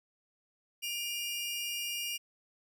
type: tone pair together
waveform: sawtooth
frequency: 2398 / 2834 Hz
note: D7 / F7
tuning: +36 / +25 cents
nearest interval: minor third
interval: 289 cents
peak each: -38 / -32 dBFS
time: 0.82-2.18 s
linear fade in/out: 20 ms
effects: none